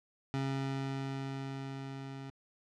25% pulse tone with level ramp, 135.7 Hz, C#3, 36 cents flat, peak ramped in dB -28 to -39 dBFS, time 0.34-2.3 s, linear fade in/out 0 ms, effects low-pass 5000 Hz 12 dB/octave

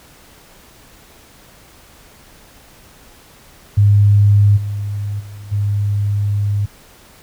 sine tone with level steps, 102.2 Hz, G#2, 27 cents flat, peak -7 / -19 / -30 / -14 dBFS, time 3.77-6.66 s, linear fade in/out 10 ms, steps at 4.56 / 5.19 / 5.51 s, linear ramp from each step 20 ms, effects pink hiss -45 dBFS RMS until 7.22 s

